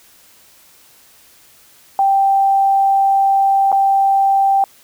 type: tone with dropouts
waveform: sine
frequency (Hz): 784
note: G5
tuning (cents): 0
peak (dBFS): -10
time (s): 1.99-4.64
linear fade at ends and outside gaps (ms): 1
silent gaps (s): 3.718-3.726
effects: white hiss -48 dBFS RMS until 4.83 s